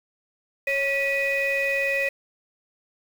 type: tone cluster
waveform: sine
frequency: 552 / 1949 / 2493 Hz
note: C#5 / B6 / D#7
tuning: -7 / -23 / +3 cents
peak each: -25 / -25 / -24 dBFS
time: 0.67-2.09 s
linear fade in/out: 5 ms
effects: tanh soft clip ceiling -16 dBFS + 7-bit